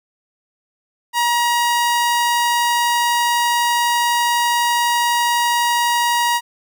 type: tone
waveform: sawtooth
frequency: 952 Hz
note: A#5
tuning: 36 cents sharp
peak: -11 dBFS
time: 1.13-6.41 s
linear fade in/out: 50 ms
effects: none